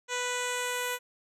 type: tone with low-pass filter sweep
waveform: 10% pulse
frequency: 493.9 Hz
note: B4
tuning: in tune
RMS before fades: -32 dBFS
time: 0.08-0.99 s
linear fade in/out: 50 ms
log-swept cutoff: 6500 to 12000 Hz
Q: 2
effects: none